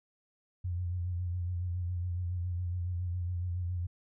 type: tone with vibrato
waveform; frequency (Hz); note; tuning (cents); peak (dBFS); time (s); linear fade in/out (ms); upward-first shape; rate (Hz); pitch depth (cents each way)
sine; 88.7; F2; +27; -31; 0.64-3.87; 10; sine; 7.2; 46
effects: none